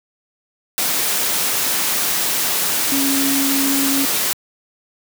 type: tone in noise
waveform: sine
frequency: 275.1 Hz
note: C#4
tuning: 13 cents flat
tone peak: -18 dBFS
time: 2.92-4.05 s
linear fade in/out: 0 ms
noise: white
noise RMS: -19 dBFS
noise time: 0.78-4.33 s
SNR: -2 dB
effects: high-pass 150 Hz 12 dB/octave